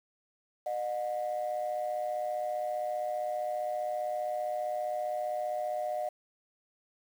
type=tone pair together; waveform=sine; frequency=609 / 724.2 Hz; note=D#5 / F#5; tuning=-37 / -37 cents; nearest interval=minor third; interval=300 cents; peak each=-32 / -33 dBFS; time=0.66-6.09 s; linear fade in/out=5 ms; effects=tanh soft clip ceiling -25 dBFS + 9-bit